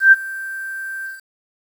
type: tone with ADSR envelope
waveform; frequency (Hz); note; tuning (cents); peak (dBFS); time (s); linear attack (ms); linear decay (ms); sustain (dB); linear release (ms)
sine; 1568; G6; 0; -3; 0-1.22; 120; 29; -22; 160
effects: 7-bit